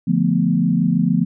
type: chord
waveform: sine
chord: B half-diminished seventh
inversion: first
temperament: equal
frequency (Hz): 146.83 / 174.61 / 220 / 246.9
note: D3 / F3 / A3 / B3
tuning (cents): 0 / 0 / 0 / 0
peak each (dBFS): -23 / -17 / -20 / -20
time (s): 0.07-1.25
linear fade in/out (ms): 10
effects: none